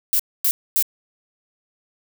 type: noise bursts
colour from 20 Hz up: violet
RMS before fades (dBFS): -18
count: 3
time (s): 0.13-0.825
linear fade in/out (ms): 0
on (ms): 65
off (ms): 250
effects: none